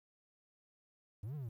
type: linear two-way sweep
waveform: triangle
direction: up then down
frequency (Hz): 91.7 to 155.7 to 106.7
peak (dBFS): -38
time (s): 1.23-1.49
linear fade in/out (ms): 5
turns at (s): 1.35
effects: 12-bit